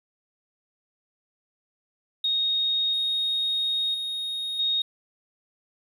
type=tone with level steps; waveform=triangle; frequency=3729 Hz; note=A#7; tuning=in tune; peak=-18 / -20 / -26 / -18 dBFS; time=2.24-4.82 s; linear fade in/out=5 ms; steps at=2.93 / 3.94 / 4.59 s; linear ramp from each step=5 ms; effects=tanh soft clip ceiling -20 dBFS